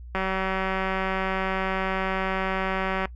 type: click train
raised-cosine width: 0.5 ms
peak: -12 dBFS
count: 553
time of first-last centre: 0.15-3.055 s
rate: 190 Hz
effects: noise-tail reverb RT60 0.1 s tail -20 dB re dry + added 60 Hz sine -38 dBFS peak until 3.15 s